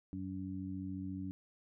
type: harmonic tone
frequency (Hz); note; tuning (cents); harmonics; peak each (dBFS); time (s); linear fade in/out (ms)
94.2; F#2; +32; 1 / 2 / 3; -45 / -43 / -42; 0.13-1.31; 0
effects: none